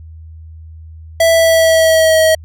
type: tone with pitch glide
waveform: square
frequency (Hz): 659.3 to 637.6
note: E5 to D#5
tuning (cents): 0 to +42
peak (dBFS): -8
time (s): 1.2-2.35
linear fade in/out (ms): 5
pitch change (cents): -58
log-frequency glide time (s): 1.32-2.18
effects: added 80 Hz sine -31 dBFS peak until 2.44 s